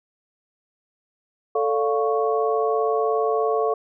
sine tone cluster, 441.9 / 579 / 702 / 1109 Hz, A4 / D5 / F5 / C#6, +7 / -25 / +9 / 0 cents, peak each -21 / -28 / -25 / -27 dBFS, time 1.55-3.74 s, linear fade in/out 5 ms, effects none

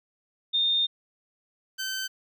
sine / 15% pulse tone pair in turn, 3644 / 1540.1 Hz, A#7 / G6, -40 / -31 cents, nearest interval octave + minor third, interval 1491 cents, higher first, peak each -21 / -23 dBFS, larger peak first, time 0.53-0.87 / 1.78-2.08 s, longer first, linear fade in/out 20 ms, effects none

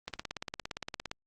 click train, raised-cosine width 0.2 ms, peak -19 dBFS, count 19, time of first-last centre 0.08-1.114 s, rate 17.4 Hz, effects Opus 24 kbps

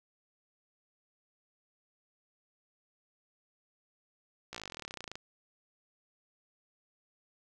slowing click train, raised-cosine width 0.2 ms, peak -24 dBFS, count 25, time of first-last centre 4.53-5.155 s, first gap 16 ms, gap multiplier 1.04, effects none

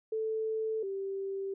sine tone pair in turn, 440 / 390.1 Hz, A4 / G4, 0 / -8 cents, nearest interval major second, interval 208 cents, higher first, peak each -30 / -33 dBFS, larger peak first, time 0.12-0.83 / 0.83-1.54 s, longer neither, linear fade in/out 5 ms, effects none

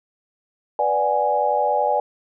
sine chord, G# half-diminished seventh, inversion first, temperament equal, 493.9 / 587.3 / 740 / 830.6 Hz, B4 / D5 / F#5 / G#5, 0 / 0 / 0 / 0 cents, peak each -25 / -22 / -25 / -20 dBFS, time 0.79-2 s, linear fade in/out 2 ms, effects none

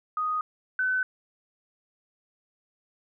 sine tone pair in turn, 1244.5 / 1513.1 Hz, D#6 / F#6, 0 / +38 cents, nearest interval minor third, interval 338 cents, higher second, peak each -25 / -23 dBFS, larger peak second, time 0.17-0.41 / 0.79-1.03 s, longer neither, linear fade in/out 2 ms, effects none

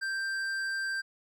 triangle tone with hard clipping, 1574 Hz, G6, 7 cents sharp, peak -32 dBFS, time 0.01-1.02 s, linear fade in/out 20 ms, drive 13 dB, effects none

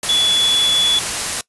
sine tone in noise, 3424 Hz, A7, 48 cents flat, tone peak -13 dBFS, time 0.09-0.99 s, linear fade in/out 2 ms, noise white, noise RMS -21 dBFS, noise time 0.03-1.41 s, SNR +5 dB, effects noise-tail reverb RT60 0.1 s tail -21 dB re dry + resampled to 24000 Hz

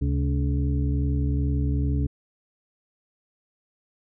harmonic tone with a mistuned harmonic, 71.2 Hz, C#2, 47 cents sharp, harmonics 1 / 2 / 3 / 4 / 6, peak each -23 / -26 / -37 / -30 / -40 dBFS, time 0.01-2.07 s, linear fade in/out 10 ms, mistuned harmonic 2, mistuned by -110 cents, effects none

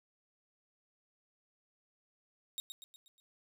sawtooth tone with echo, 3756 Hz, A#7, 12 cents sharp, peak -34 dBFS, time 2.58-2.6 s, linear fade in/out 0 ms, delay 120 ms, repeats 5, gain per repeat -6 dB, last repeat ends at 3.2 s, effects none

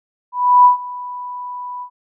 sine tone with ADSR envelope, 987.8 Hz, B5, in tune, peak -4 dBFS, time 0.32-1.9 s, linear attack 330 ms, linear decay 120 ms, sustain -21 dB, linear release 81 ms, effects none

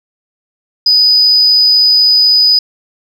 sine tone, 4978 Hz, D#8, in tune, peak -4 dBFS, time 0.86-2.59 s, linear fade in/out 5 ms, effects tanh soft clip ceiling -1 dBFS

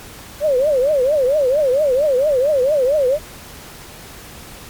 sine tone with vibrato, 554 Hz, C#5, 1 cent flat, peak -12 dBFS, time 0.4-3.19 s, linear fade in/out 50 ms, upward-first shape triangle, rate 4.4 Hz, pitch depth 230 cents each way, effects pink hiss -37 dBFS RMS until 4.69 s + MP3 96 kbps

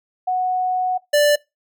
sine / square tone pair in turn, 737 / 587.8 Hz, F#5 / D5, -7 / +1 cents, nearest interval major third, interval 392 cents, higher first, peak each -17 / -13 dBFS, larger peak second, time 0.27-0.98 / 1.13-1.36 s, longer first, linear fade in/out 10 ms, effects noise-tail reverb RT60 0.2 s tail -22 dB re dry

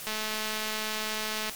click train, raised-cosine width 0.2 ms, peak -15 dBFS, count 309, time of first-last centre 0.07-1.496 s, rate 216 Hz, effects white hiss -40 dBFS RMS until 1.55 s + MP3 96 kbps

